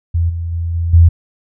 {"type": "tone with level steps", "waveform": "sine", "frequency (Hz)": 84.3, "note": "E2", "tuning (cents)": 39, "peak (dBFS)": [-11, -18, -16, -14, -3], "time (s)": [0.14, 1.09], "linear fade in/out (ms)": 10, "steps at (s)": [0.29, 0.52, 0.74, 0.93], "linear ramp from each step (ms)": 10, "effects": []}